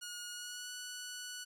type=tone with pitch glide; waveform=10% pulse; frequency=1441 to 1477.2 Hz; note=F#6 to F#6; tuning=-46 to -3 cents; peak=-34 dBFS; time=0.01-1.45 s; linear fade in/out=20 ms; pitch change=+43 cents; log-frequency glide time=0.3-0.71 s; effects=none